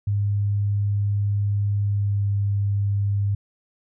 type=tone with pitch glide; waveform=sine; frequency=101.8 to 100.75 Hz; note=G#2 to G2; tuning=-34 to +48 cents; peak=-19 dBFS; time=0.07-3.35 s; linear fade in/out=5 ms; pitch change=-18 cents; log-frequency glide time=1.81-2.3 s; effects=none